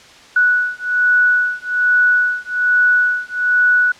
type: beating tone pair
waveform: sine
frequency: 1474 / 1475.2 Hz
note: F#6 / F#6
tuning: -7 / -6 cents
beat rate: 1.2 Hz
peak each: -15 dBFS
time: 0.36-3.92 s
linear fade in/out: 5 ms
effects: white hiss -42 dBFS RMS until 3.99 s + low-pass 5000 Hz 12 dB/octave